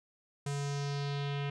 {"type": "tone with low-pass filter sweep", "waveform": "square", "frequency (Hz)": 142, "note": "C#3", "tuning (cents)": 42, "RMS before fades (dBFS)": -35, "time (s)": [0.46, 1.5], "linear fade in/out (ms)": 5, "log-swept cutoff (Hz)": [8300, 2800], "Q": 2.5, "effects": []}